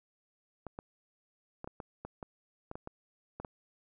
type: clicks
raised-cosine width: 1 ms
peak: -27 dBFS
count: 12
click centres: 0.667 / 0.789 / 1.644 / 1.675 / 1.802 / 2.05 / 2.228 / 2.714 / 2.755 / 2.874 / 3.4 / 3.448 s
effects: none